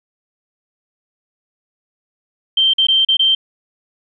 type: tone with dropouts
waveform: sine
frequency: 3136 Hz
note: G7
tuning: in tune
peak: -10 dBFS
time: 2.57-3.35 s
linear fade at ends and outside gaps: 5 ms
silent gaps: 2.736-2.782 / 2.869-2.884 / 3.05-3.086 / 3.17-3.193 s
effects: none